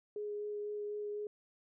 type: tone with vibrato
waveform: sine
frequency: 416.2 Hz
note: G#4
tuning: 4 cents sharp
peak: -37 dBFS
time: 0.16-1.27 s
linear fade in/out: 2 ms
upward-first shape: sine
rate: 4 Hz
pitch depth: 9 cents each way
effects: none